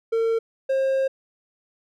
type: tone pair in turn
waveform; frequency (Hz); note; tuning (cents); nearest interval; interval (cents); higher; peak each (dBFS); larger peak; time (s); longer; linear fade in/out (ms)
triangle; 454.2 / 534.6; A#4 / C5; -45 / +37; minor third; 282; second; -17; neither; 0.12-0.39 / 0.69-1.08; second; 10
effects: none